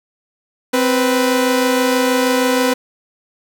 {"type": "tone pair together", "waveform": "sawtooth", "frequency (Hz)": [260.1, 493.9], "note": ["C4", "B4"], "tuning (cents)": [-10, 0], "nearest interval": "major seventh", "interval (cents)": 1110, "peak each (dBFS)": -12, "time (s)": [0.73, 2.74], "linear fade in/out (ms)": 10, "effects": []}